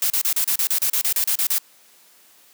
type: noise bursts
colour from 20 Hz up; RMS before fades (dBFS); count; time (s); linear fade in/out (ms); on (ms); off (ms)
blue; -20; 14; 0.02-1.583; 2; 81; 33
effects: white hiss -53 dBFS RMS until 2.53 s + high-pass 200 Hz 12 dB/octave